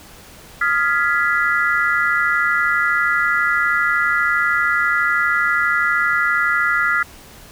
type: chord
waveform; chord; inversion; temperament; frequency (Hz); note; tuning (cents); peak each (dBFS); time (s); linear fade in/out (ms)
sine; F half-diminished seventh; third; equal with one note detuned; 1244.5 / 1396.9 / 1681.5 / 1975.5; Eb6 / F6 / Ab6 / Cb7; 0 / 0 / +21 / 0; -23 / -18 / -22 / -20; 0.61-7.03; 5
effects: pink hiss -42 dBFS RMS until 7.51 s